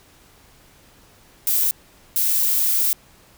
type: noise bursts at uneven times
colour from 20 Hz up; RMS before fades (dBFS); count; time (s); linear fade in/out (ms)
violet; -19; 2; 1.47-1.71 / 2.16-2.93; 0
effects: pink hiss -52 dBFS RMS until 3.37 s